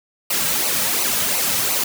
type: noise with flanger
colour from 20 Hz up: white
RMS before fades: -20 dBFS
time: 0.3-1.84 s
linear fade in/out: 5 ms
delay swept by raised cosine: 0.57 to 2.87 ms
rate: 2.8 Hz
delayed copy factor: -0.65
effects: none

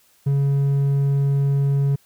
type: tone with hard clipping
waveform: sine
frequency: 139.6 Hz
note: C#3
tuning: 13 cents sharp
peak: -17 dBFS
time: 0.26-1.96 s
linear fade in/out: 10 ms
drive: 3 dB
effects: white hiss -58 dBFS RMS until 2.05 s

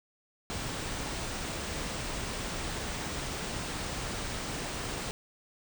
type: band-stop noise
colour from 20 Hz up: pink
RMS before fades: -36 dBFS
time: 0.5-5.11 s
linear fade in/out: 0 ms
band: 9700 to 16000 Hz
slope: 96 dB/octave
effects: none

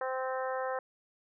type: harmonic tone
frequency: 260 Hz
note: C4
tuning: 11 cents flat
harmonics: 2 / 3 / 4 / 5 / 6 / 7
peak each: -34 / -38 / -40 / -42 / -44 / -45 dBFS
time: 0.01-0.79 s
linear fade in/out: 2 ms
effects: none

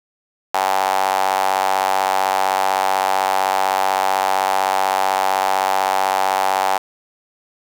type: tone with high-pass filter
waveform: sawtooth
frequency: 95.8 Hz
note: G2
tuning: 39 cents flat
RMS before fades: -18 dBFS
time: 0.54-6.78 s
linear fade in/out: 5 ms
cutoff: 800 Hz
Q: 5
effects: 7-bit

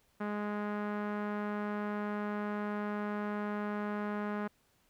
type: tone with low-pass filter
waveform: sawtooth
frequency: 207.8 Hz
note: G#3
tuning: 1 cent sharp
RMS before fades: -36 dBFS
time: 0.2-4.48 s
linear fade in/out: 10 ms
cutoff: 1500 Hz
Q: 1.7
effects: pink hiss -71 dBFS RMS until 4.89 s

